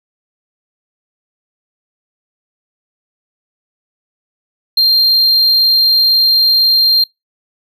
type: tone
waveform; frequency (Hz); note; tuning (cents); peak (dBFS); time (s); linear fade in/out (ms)
triangle; 4186; C8; 0; -6; 4.77-7.04; 5
effects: noise-tail reverb RT60 0.2 s tail -26 dB re dry